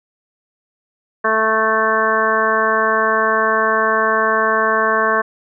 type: harmonic tone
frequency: 220 Hz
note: A3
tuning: in tune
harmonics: 1 / 2 / 3 / 4 / 5 / 6 / 7 / 8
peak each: -28 / -21 / -21 / -28 / -17 / -28 / -20 / -22 dBFS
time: 1.24-5.22 s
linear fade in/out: 10 ms
effects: none